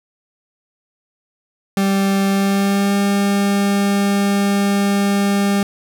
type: tone with pitch glide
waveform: 40% pulse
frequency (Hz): 196 to 200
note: G3 to G3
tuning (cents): 0 to +35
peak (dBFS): -13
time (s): 1.77-5.63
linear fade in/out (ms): 2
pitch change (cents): +35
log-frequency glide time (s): 2.28-2.95
effects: none